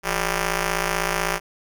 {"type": "ring-modulated tone", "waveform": "5% pulse", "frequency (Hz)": 196, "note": "G3", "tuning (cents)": 0, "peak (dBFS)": -7, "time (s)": [0.03, 1.4], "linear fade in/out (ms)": 50, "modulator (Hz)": 224, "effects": []}